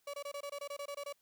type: tone bursts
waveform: 35% pulse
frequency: 570 Hz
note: C#5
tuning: 48 cents sharp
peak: -38 dBFS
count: 12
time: 0.07-1.127 s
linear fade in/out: 5 ms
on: 67 ms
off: 23 ms
effects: white hiss -75 dBFS RMS until 1.21 s